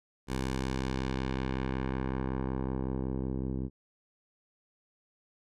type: tone with low-pass filter sweep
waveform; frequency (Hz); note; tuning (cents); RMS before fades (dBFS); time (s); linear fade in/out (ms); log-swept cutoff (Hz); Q
10% pulse; 65.4; C2; 0; -33; 0.27-3.7; 50; 11000 to 310; 0.81
effects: none